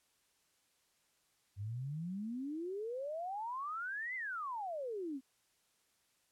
sine exponential two-way sweep, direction up then down, 95.6 to 2093 to 252.2 Hz, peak -38 dBFS, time 1.56-5.21 s, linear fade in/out 50 ms, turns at 4.15 s, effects white hiss -75 dBFS RMS until 6.31 s + low-pass 11000 Hz 12 dB/octave

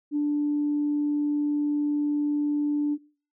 sine tone, 293.7 Hz, D4, in tune, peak -21 dBFS, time 0.11-2.98 s, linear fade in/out 50 ms, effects noise-tail reverb RT60 0.4 s tail -22 dB re dry + tanh soft clip ceiling -17 dBFS

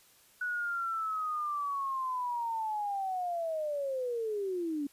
sine linear sweep, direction down, 1480 to 277.7 Hz, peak -31 dBFS, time 0.41-4.87 s, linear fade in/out 5 ms, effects white hiss -62 dBFS RMS until 4.92 s + resampled to 32000 Hz

